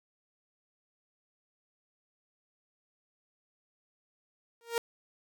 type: tone with exponential growth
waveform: sawtooth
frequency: 466.2 Hz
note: A#4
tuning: in tune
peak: -21 dBFS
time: 4.61-4.78 s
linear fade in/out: 1 ms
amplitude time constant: 36 ms
effects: none